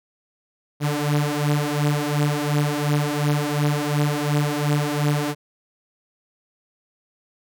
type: beating tone pair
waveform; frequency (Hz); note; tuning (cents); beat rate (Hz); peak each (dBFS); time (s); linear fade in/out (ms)
sawtooth; 146 / 148.8; D3 / D3; -10 / +23; 2.8; -18 / -19; 0.8-5.35; 50
effects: none